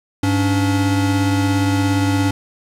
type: tone pair together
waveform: square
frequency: 100.4 / 284 Hz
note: G2 / C#4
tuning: +42 / +42 cents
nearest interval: octave + tritone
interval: 1800 cents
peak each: -18 dBFS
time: 0.23-2.31 s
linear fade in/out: 5 ms
effects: low-pass 11000 Hz 12 dB/octave + 8-bit